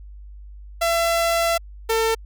sawtooth tone pair in turn, 673 / 449.2 Hz, E5 / A4, +36 / +36 cents, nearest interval perfect fifth, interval 700 cents, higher first, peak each -14 dBFS, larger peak neither, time 0.81-1.58 / 1.89-2.15 s, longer first, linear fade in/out 10 ms, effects added 50 Hz sine -37 dBFS peak until 2.25 s

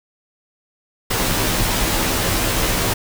pink noise with comb filter, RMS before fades -19 dBFS, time 1.1-2.94 s, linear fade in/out 10 ms, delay 14 ms, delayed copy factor -0.9, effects none

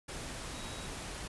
sine tone in noise, 3825 Hz, A#7, 44 cents sharp, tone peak -52 dBFS, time 0.53-0.87 s, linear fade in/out 10 ms, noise pink, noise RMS -42 dBFS, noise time 0.08-1.28 s, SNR -13 dB, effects resampled to 24000 Hz

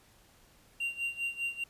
triangle tone with tremolo, 2768 Hz, F7, 16 cents flat, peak -28 dBFS, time 0.8-1.64 s, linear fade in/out 5 ms, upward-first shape sine, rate 5 Hz, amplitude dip 85%, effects pink hiss -62 dBFS RMS until 1.69 s + resampled to 32000 Hz

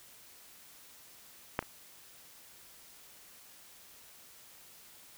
clicks, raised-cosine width 0.5 ms, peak -14 / -30 dBFS, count 2, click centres 1.591 / 1.626 s, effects white hiss -56 dBFS RMS until 5.17 s

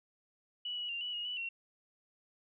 sine tone with pitch steps, 2945 / 2927 / 2785 / 2950 / 2873 / 2961 / 2734 Hz, F#7 / F#7 / F7 / F#7 / F7 / F#7 / F7, -9 / -19 / -5 / -6 / +48 / +1 / -37 cents, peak -36 dBFS, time 0.65-1.49 s, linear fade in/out 5 ms, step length 120 ms, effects none

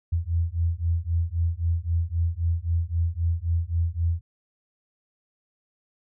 sine beating tone pair, 82.41 / 86.21 Hz, E2 / F2, 0 / -22 cents, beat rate 3.8 Hz, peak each -25 dBFS, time 0.12-4.21 s, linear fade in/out 10 ms, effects none

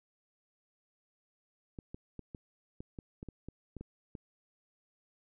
clicks, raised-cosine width 3 ms, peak -30 dBFS, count 12, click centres 1.788 / 1.945 / 2.193 / 2.348 / 2.805 / 2.988 / 3.229 / 3.287 / 3.486 / 3.767 / 3.81 / 4.152 s, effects none

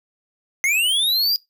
square linear sweep, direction up, 2074 to 4892 Hz, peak -17 dBFS, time 0.64-1.36 s, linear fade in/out 0 ms, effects noise-tail reverb RT60 0.2 s tail -23 dB re dry

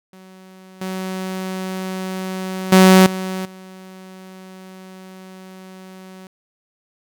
sawtooth tone with level steps, 187.6 Hz, F#3, 24 cents sharp, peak -37 / -20 / -3 / -19 / -33 dBFS, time 0.13-6.27 s, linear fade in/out 2 ms, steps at 0.81 / 2.72 / 3.06 / 3.45 s, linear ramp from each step 5 ms, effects none

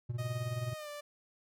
triangle tone with tremolo, 120 Hz, B2, 49 cents flat, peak -29 dBFS, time 0.09-0.74 s, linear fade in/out 10 ms, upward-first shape sine, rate 19 Hz, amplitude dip 75%
sawtooth tone with pitch glide, 622.3 to 587.4 Hz, D#5 to D5, 0 to 0 cents, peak -38 dBFS, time 0.18-1.01 s, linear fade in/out 10 ms, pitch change -100 cents, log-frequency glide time 0.76-0.89 s
effects none

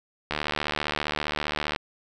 click train, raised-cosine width 0.3 ms, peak -10 dBFS, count 110, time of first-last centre 0.31-1.761 s, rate 75.1 Hz, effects none

